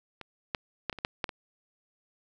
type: clicks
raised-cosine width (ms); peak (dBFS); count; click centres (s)
0.3; -25 / -13 / -13 / -23 / -25 / -11 / -12 / -21; 8; 0.213 / 0.548 / 0.897 / 0.928 / 0.987 / 1.049 / 1.242 / 1.292
effects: none